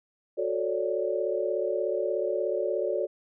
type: chord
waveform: sine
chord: D major seventh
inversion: first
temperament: just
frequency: 367.1 / 440.5 / 550.6 / 587.3 Hz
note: F#4 / A4 / C#5 / D5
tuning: -14 / +2 / -12 / 0 cents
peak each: -31 dBFS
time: 0.37-3.07 s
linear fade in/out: 20 ms
effects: none